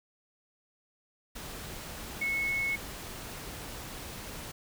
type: tone in noise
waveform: sine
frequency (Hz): 2194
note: C#7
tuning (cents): -18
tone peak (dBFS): -28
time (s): 2.21-2.76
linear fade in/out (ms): 10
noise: pink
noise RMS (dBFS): -42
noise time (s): 1.35-4.52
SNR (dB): +11
effects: none